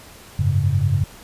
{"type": "chord", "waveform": "sine", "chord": "F# suspended second", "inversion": "none", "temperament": "equal with one note detuned", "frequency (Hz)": [92.5, 103.35, 138.59], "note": ["F#2", "G#2", "C#3"], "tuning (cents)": [0, -8, 0], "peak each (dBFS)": -20, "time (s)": [0.39, 1.04], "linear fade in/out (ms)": 5, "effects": ["pink hiss -43 dBFS RMS until 1.23 s", "resampled to 32000 Hz"]}